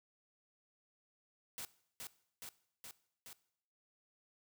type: noise with echo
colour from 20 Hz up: white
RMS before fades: -45 dBFS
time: 1.58-1.65 s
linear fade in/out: 0 ms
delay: 420 ms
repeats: 4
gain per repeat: -2 dB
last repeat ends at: 3.33 s
effects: noise-tail reverb RT60 0.7 s tail -19 dB re dry